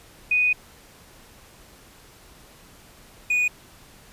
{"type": "tone pair in turn", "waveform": ["sine", "triangle"], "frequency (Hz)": [2484, 2468], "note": ["D#7", "D#7"], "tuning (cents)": [-3, -15], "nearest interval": "unison", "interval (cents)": 12, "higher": "first", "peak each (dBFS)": -17, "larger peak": "neither", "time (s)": [[0.31, 0.53], [3.3, 3.48]], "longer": "first", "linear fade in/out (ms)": 5, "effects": ["pink hiss -50 dBFS RMS until 4.12 s", "resampled to 32000 Hz"]}